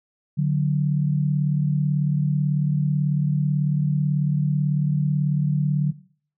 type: tone pair together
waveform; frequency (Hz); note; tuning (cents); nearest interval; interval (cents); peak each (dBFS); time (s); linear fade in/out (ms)
sine; 146.83 / 185; D3 / F#3; 0 / 0; major third; 400; -19 / -24; 0.37-5.92; 20
effects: noise-tail reverb RT60 0.5 s tail -19 dB re dry